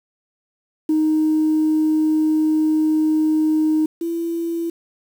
sine tone pair in turn, 311.1 / 334.8 Hz, D#4 / E4, 0 / +27 cents, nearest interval minor second, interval 127 cents, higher second, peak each -13 / -20 dBFS, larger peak first, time 0.89-3.86 / 4.01-4.7 s, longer first, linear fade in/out 5 ms, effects tanh soft clip ceiling -11 dBFS + 7-bit

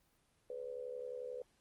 sine tone with amplitude modulation, 498 Hz, B4, 14 cents sharp, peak -38 dBFS, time 0.5-1.42 s, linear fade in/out 2 ms, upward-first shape sine, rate 71.3 Hz, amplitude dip 80%, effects pink hiss -74 dBFS RMS until 1.6 s + Opus 24 kbps

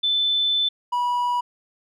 sine / triangle tone pair in turn, 3520 / 974.4 Hz, A7 / B5, 0 / -24 cents, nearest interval octave + minor seventh, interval 2224 cents, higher first, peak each -18 dBFS, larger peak neither, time 0.03-0.69 / 0.92-1.41 s, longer first, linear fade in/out 10 ms, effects none

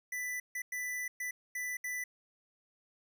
square tone bursts at uneven times, 1987 Hz, B6, 10 cents sharp, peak -36 dBFS, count 6, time 0.12-0.4 / 0.55-0.62 / 0.72-1.08 / 1.2-1.31 / 1.55-1.77 / 1.84-2.04 s, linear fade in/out 5 ms, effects none

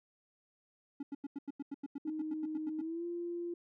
triangle tone bursts, 282 Hz, C#4, 30 cents sharp, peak -35 dBFS, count 16, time 1-2.815 s, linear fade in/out 5 ms, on 30 ms, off 89 ms
sine tone with pitch glide, 311.1 to 345.2 Hz, D#4 to F4, 0 to -20 cents, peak -36 dBFS, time 2.05-3.54 s, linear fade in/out 5 ms, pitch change +180 cents, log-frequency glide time 2.76-3.05 s
effects tanh soft clip ceiling -25 dBFS

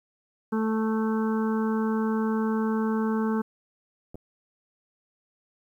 harmonic tone, 220 Hz, A3, in tune, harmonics 1 / 2 / 4 / 5 / 6 / 7, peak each -24 / -30 / -36 / -38 / -40 / -41 dBFS, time 0.52-3.42 s, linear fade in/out 10 ms
clicks, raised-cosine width 2 ms, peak -28 dBFS, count 2, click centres 4.145 / 4.155 s
effects 10-bit

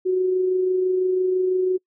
sine tone with amplitude modulation, 370 Hz, F#4, in tune, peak -16 dBFS, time 0.05-1.78 s, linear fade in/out 20 ms, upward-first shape sine, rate 26 Hz, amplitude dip 30%, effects noise-tail reverb RT60 0.1 s tail -26 dB re dry

